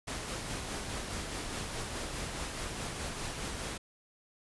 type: noise with tremolo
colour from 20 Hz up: pink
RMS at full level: -37 dBFS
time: 0.07-3.78 s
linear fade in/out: 10 ms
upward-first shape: sine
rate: 4.8 Hz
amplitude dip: 30%
effects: resampled to 24000 Hz